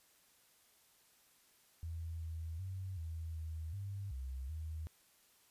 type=tone with pitch steps; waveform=sine; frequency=82.3 / 81.2 / 94.3 / 81.3 / 79.8 / 99.1 / 65.5 / 79 Hz; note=E2 / E2 / F#2 / E2 / D#2 / G2 / C2 / D#2; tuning=-2 / -26 / +33 / -23 / +44 / +19 / +2 / +27 cents; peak=-40 dBFS; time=1.83-4.87 s; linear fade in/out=0 ms; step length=380 ms; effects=white hiss -69 dBFS RMS until 5.5 s + resampled to 32000 Hz